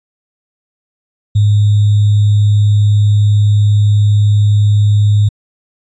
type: tone with sample-and-hold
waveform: sine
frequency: 103.83 Hz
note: G#2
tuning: in tune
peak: -6 dBFS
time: 1.35-5.29 s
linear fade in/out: 10 ms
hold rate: 3675 Hz
effects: resampled to 16000 Hz